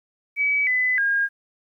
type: tone with pitch steps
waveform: sine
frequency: 2282 / 2008 / 1622 Hz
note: C#7 / B6 / G#6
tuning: +50 / +28 / -41 cents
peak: -18 dBFS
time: 0.36-1.29 s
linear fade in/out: 50 ms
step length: 310 ms
effects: 10-bit